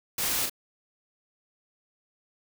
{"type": "noise with echo", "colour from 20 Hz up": "white", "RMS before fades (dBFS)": -29, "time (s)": [0.18, 0.46], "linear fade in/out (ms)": 5, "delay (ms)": 37, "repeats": 1, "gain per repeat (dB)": -4, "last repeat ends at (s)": 0.497, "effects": []}